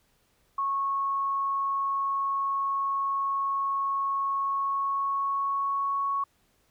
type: tone with pitch glide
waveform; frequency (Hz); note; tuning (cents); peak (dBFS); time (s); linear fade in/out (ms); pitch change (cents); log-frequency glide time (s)
sine; 1100 to 1109.6; C#6 to C#6; -14 to +1; -25; 0.58-6.24; 5; +15; 4.37-6.01
effects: pink hiss -68 dBFS RMS until 6.7 s